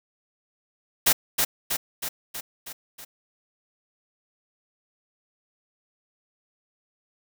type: noise with echo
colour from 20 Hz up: white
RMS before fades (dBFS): -18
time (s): 1.06-1.13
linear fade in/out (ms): 10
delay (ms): 320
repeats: 6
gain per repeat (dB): -4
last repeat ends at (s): 3.05
effects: none